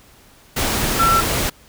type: tone in noise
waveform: sine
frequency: 1346 Hz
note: E6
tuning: 36 cents sharp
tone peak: -13 dBFS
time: 0.99-1.21 s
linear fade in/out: 10 ms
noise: pink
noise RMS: -20 dBFS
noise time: 0.56-1.5 s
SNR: +4 dB
effects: pink hiss -49 dBFS RMS until 1.68 s